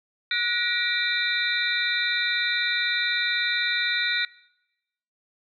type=tone cluster; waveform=sine; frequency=1461 / 1903 / 2339 / 3660 / 3999 Hz; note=F#6 / A#6 / D7 / A#7 / B7; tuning=-22 / +35 / -8 / -32 / +21 cents; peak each=-29 dBFS; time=0.31-4.25 s; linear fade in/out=2 ms; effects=noise-tail reverb RT60 0.9 s tail -22 dB re dry